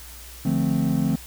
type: chord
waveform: triangle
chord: D minor seventh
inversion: none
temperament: equal with one note detuned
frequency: 148.54 / 174.61 / 220 / 261.6 Hz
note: D3 / F3 / A3 / C4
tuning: +20 / 0 / 0 / 0 cents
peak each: -23 dBFS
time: 0.45-1.16 s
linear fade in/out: 5 ms
effects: added 60 Hz sine -42 dBFS peak until 1.26 s + white hiss -43 dBFS RMS until 1.26 s